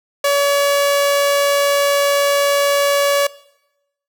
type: tone with amplitude modulation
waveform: sawtooth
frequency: 567 Hz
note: C#5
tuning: 39 cents sharp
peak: -8 dBFS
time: 0.24-3.27 s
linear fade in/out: 5 ms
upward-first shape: sine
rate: 100 Hz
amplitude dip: 25%
effects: noise-tail reverb RT60 0.9 s tail -21 dB re dry